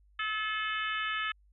harmonic tone with a mistuned harmonic, 431.6 Hz, A4, 33 cents flat, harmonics 3 / 4 / 5 / 6 / 7 / 8, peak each -35 / -35 / -40 / -40 / -39 / -45 dBFS, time 0.19-1.32 s, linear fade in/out 5 ms, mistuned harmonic 8, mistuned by +52 cents, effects added 50 Hz sine -60 dBFS peak until 1.52 s

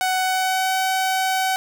sawtooth tone with pitch glide, 746 to 756.9 Hz, F#5 to F#5, +14 to +39 cents, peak -15 dBFS, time 0.01-1.56 s, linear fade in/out 0 ms, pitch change +25 cents, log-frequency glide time 0.17-0.76 s, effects none

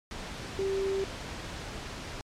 sine tone in noise, 388.7 Hz, G4, 15 cents flat, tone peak -27 dBFS, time 0.59-1.04 s, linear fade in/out 0 ms, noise pink, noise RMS -39 dBFS, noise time 0.11-2.21 s, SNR +9 dB, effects low-pass 6000 Hz 12 dB/octave + MP3 96 kbps

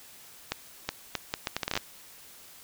accelerating click train, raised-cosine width 0.2 ms, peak -11 dBFS, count 13, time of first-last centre 0.52-1.775 s, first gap 370 ms, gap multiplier 0.71, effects white hiss -51 dBFS RMS until 2.63 s

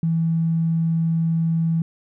triangle tone with tanh clipping, 164.2 Hz, E3, 6 cents flat, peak -17 dBFS, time 0.03-1.82 s, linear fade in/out 2 ms, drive 3 dB, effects none

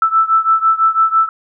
sine beating tone pair, 1318.5 / 1324.5 Hz, E6 / E6, 0 / +8 cents, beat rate 6 Hz, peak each -12 / -14 dBFS, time 0.02-1.29 s, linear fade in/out 2 ms, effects none

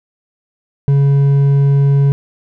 triangle tone with hard clipping, 140 Hz, C#3, 18 cents sharp, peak -9 dBFS, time 0.88-2.12 s, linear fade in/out 0 ms, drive 7 dB, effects none

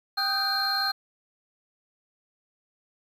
triangle tone cluster, 786 / 1244 / 1522 / 1582 / 4191 Hz, G5 / D#6 / F#6 / G6 / C8, +4 / -1 / +48 / +15 / +2 cents, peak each -30 / -31 / -33 / -31 / -25 dBFS, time 0.17-0.92 s, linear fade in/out 10 ms, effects 9-bit

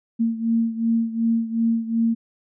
sine beating tone pair, 227.8 / 230.5 Hz, A#3 / A#3, -40 / -19 cents, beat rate 2.7 Hz, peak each -20 / -24 dBFS, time 0.19-2.15 s, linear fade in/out 20 ms, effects none

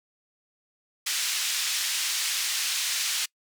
white band-pass noise, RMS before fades -28 dBFS, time 1.06-3.26 s, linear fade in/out 10 ms, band 2100 to 6800 Hz, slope 12 dB/octave, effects noise-tail reverb RT60 0.1 s tail -26 dB re dry

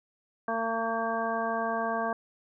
harmonic tone, 227.1 Hz, A#3, 45 cents flat, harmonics 1 / 2 / 3 / 4 / 5 / 7, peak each -36 / -36 / -31 / -36 / -34 / -36 dBFS, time 0.48-2.13 s, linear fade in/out 2 ms, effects none

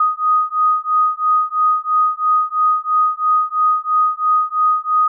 sine beating tone pair, 1244.5 / 1247.5 Hz, D#6 / D#6, 0 / +4 cents, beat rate 3 Hz, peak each -16 dBFS, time 0-5.08 s, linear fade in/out 5 ms, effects none

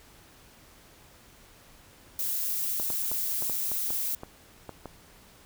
violet noise, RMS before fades -30 dBFS, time 2.19-4.15 s, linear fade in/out 2 ms
clicks, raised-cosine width 1 ms, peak -24 dBFS, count 10, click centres 2.799 / 2.903 / 3.116 / 3.423 / 3.497 / 3.717 / 3.905 / 4.234 / 4.693 / 4.857 s
effects pink hiss -55 dBFS RMS until 5.45 s

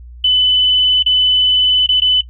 sine tone with dropouts, 3007 Hz, F#7, 27 cents sharp, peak -8 dBFS, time 0.24-2.21 s, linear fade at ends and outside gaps 5 ms, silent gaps 1.027-1.061 / 1.864-1.889 / 2.002-2.018 s, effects noise-tail reverb RT60 0.1 s tail -17 dB re dry + added 60 Hz sine -32 dBFS peak until 2.29 s

